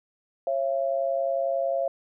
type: tone pair together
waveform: sine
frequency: 545 / 676 Hz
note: C#5 / E5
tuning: -29 / +43 cents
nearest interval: major third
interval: 372 cents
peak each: -26 dBFS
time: 0.47-1.88 s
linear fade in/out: 2 ms
effects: none